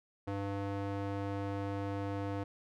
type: tone with band-pass filter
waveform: square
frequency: 99.6 Hz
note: G2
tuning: 28 cents sharp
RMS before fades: -37 dBFS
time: 0.27-2.44 s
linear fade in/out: 10 ms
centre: 510 Hz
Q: 0.61
effects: none